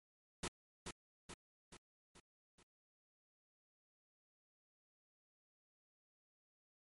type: noise with echo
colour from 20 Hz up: pink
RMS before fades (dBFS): -41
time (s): 0.43-0.48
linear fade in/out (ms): 5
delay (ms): 430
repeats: 5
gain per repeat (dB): -5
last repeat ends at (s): 2.63
effects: MP3 48 kbps